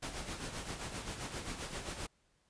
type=noise with tremolo; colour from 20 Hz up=pink; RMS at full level=-40 dBFS; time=0.02-2.07 s; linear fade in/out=10 ms; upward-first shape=sine; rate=7.6 Hz; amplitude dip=55%; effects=pink hiss -74 dBFS RMS until 2.49 s + resampled to 22050 Hz

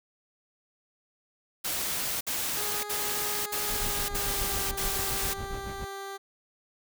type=noise bursts; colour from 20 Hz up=white; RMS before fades=-31 dBFS; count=6; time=1.64-5.34 s; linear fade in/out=10 ms; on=570 ms; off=56 ms
type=tone with pitch glide; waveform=15% pulse; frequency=415.3 to 393.1 Hz; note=G#4 to G4; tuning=0 to +5 cents; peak=-30 dBFS; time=2.56-6.18 s; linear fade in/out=20 ms; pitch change=-95 cents; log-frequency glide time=3.73-4.66 s
type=noise with tremolo; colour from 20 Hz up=brown; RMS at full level=-33 dBFS; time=3.69-5.85 s; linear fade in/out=10 ms; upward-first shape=triangle; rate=7.1 Hz; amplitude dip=90%
effects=none

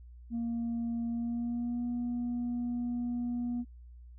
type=tone with pitch glide; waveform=sine; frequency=233.1 to 241.3 Hz; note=A#3 to B3; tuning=0 to -40 cents; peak=-29 dBFS; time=0.3-3.65 s; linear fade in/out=50 ms; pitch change=+60 cents; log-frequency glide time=1.08-1.85 s; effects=tanh soft clip ceiling -29 dBFS + added 60 Hz sine -48 dBFS peak until 4.18 s

